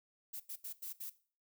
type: noise bursts at uneven times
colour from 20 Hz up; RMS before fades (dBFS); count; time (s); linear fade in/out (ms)
violet; -44; 5; 0.33-0.4 / 0.49-0.56 / 0.64-0.73 / 0.82-0.93 / 1-1.1; 10
effects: noise-tail reverb RT60 0.4 s tail -17 dB re dry